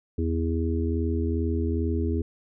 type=harmonic tone; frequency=82.41 Hz; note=E2; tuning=in tune; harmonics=1 / 3 / 4 / 5; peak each=-25 / -30 / -31 / -32 dBFS; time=0.18-2.22 s; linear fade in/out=5 ms; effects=none